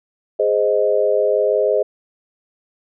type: chord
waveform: sine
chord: Ab major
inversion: none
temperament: equal with one note detuned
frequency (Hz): 415.3 / 521.4 / 622.3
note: Ab4 / C5 / Eb5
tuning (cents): 0 / -6 / 0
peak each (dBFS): -18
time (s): 0.39-1.83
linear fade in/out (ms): 10
effects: none